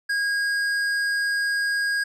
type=tone with hard clipping; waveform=sine; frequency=1634 Hz; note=G#6; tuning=29 cents flat; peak=-23 dBFS; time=0.09-2.04 s; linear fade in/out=10 ms; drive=10 dB; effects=none